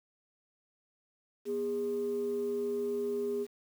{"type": "tone pair together", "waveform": "sine", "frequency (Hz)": [243.1, 408.8], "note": ["B3", "G#4"], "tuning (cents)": [-27, -27], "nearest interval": "major sixth", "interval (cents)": 900, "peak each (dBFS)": [-38, -30], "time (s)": [1.45, 3.47], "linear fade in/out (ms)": 50, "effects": ["tanh soft clip ceiling -25 dBFS", "9-bit"]}